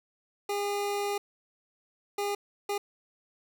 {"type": "tone bursts at uneven times", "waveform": "25% pulse", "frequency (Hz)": 406.4, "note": "G#4", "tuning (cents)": -38, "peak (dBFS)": -25, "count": 3, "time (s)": [[0.49, 1.18], [2.18, 2.35], [2.69, 2.78]], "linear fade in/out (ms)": 5, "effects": []}